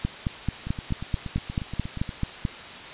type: two click trains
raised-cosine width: 5 ms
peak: -12 / -20 dBFS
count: 12 / 13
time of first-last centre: 0.05-2.452 / 0.67-2.092 s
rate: 4.58 / 8.44 Hz
effects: white hiss -39 dBFS RMS until 2.93 s + resampled to 8000 Hz